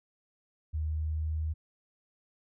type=tone with pitch glide; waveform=sine; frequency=77.6 to 78.37 Hz; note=D#2 to D#2; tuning=-4 to +13 cents; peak=-29 dBFS; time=0.73-1.54 s; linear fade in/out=20 ms; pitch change=+17 cents; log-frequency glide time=0.89-1.39 s; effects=none